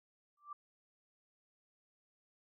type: tone with exponential growth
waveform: sine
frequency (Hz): 1174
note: D6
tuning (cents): -1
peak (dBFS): -40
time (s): 0.37-0.53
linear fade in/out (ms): 5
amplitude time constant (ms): 34
effects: none